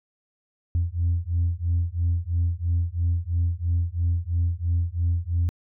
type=beating tone pair; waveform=sine; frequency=84.4 / 87.4 Hz; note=E2 / F2; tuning=+41 / +2 cents; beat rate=3 Hz; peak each=-23 dBFS; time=0.75-5.49 s; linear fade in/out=0 ms; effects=tanh soft clip ceiling -16 dBFS